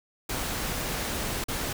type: noise with dropouts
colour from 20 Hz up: pink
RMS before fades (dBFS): -31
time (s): 0.29-1.73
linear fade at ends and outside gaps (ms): 5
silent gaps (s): 1.441-1.483
effects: none